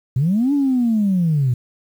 sine linear two-way sweep, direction up then down, 118.3 to 291.1 to 118.3 Hz, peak -13 dBFS, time 0.16-1.54 s, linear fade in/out 5 ms, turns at 0.53 s, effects tanh soft clip ceiling -10 dBFS + 8-bit

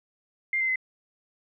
sine tone with pitch steps, 2100 / 2072 / 2045 Hz, C7 / C7 / C7, +6 / -17 / -40 cents, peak -23 dBFS, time 0.53-0.758 s, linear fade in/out 2 ms, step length 76 ms, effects none

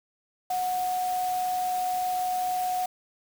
sine tone in noise, 733 Hz, F#5, 16 cents flat, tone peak -25 dBFS, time 0.5-2.86 s, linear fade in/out 5 ms, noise white, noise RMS -40 dBFS, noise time 0.5-2.86 s, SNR +12 dB, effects none

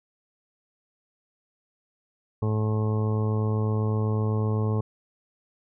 harmonic tone, 107.9 Hz, A2, 33 cents flat, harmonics 1 / 2 / 3 / 4 / 5 / 6 / 7 / 8 / 9 / 10, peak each -23 / -31 / -38 / -32 / -40 / -46 / -46 / -42 / -49 / -40 dBFS, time 2.42-4.81 s, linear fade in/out 5 ms, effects none

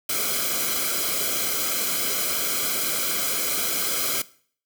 white noise with comb filter, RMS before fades -25 dBFS, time 0.09-4.22 s, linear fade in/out 5 ms, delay 1.1 ms, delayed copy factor -0.9, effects noise-tail reverb RT60 0.5 s tail -19 dB re dry

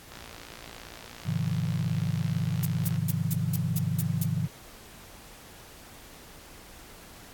click train, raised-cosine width 0.2 ms, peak -26 dBFS, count 164, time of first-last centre 0.12-2.96 s, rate 57.4 Hz
sine chord, F minor seventh, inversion first, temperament equal with one note detuned, 103.83 / 130.81 / 156.74 / 174.61 Hz, Ab2 / C3 / Eb3 / F3, 0 / 0 / +13 / 0 cents, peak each -32 / -31 / -30 / -32 dBFS, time 1.25-4.48 s, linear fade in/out 20 ms
violet noise bursts, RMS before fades -30 dBFS, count 8, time 2.63-4.238 s, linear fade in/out 2 ms, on 26 ms, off 200 ms
effects pink hiss -49 dBFS RMS until 7.33 s + AAC 64 kbps

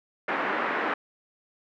white band-pass noise, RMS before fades -28 dBFS, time 0.28-0.94 s, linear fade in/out 5 ms, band 240 to 1900 Hz, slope 24 dB/octave, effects none

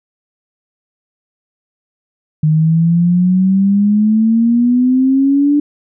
sine exponential sweep, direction up, 152.8 to 294.2 Hz, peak -8 dBFS, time 2.43-5.6 s, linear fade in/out 5 ms, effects none

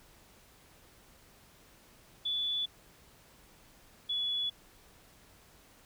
sine tone pair in turn, 3453 / 3409 Hz, A7 / G#7, -33 / +45 cents, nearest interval unison, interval 22 cents, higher first, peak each -30 / -30 dBFS, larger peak neither, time 2.25-2.66 / 4.09-4.5 s, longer neither, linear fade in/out 10 ms, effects pink hiss -60 dBFS RMS until 5.85 s

